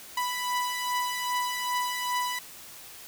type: beating tone pair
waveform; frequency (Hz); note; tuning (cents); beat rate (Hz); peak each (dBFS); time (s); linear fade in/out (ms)
sawtooth; 987.8 / 990.3; B5 / B5; 0 / +4; 2.5; -30 / -25; 0.17-2.39; 5
effects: white hiss -46 dBFS RMS until 3.07 s